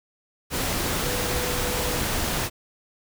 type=tone in noise; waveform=sine; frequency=493.9 Hz; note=B4; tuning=in tune; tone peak=-32 dBFS; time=1-2.01 s; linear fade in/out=50 ms; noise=pink; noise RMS=-26 dBFS; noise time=0.5-2.5 s; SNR=-9 dB; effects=none